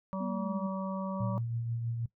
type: harmonic tone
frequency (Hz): 191.1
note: G3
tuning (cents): -44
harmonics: 1 / 3 / 5 / 6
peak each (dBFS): -34 / -39 / -41 / -42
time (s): 0.13-1.38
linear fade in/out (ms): 0
type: linear sweep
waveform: sine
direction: down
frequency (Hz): 250 to 193.2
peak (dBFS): -35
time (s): 0.2-0.67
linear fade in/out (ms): 10
type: tone with tremolo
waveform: sine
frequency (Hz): 116.54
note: A#2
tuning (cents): 0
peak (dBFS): -30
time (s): 1.2-2.06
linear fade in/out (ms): 5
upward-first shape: triangle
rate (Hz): 6.2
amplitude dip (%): 40
effects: noise-tail reverb RT60 0.1 s tail -18 dB re dry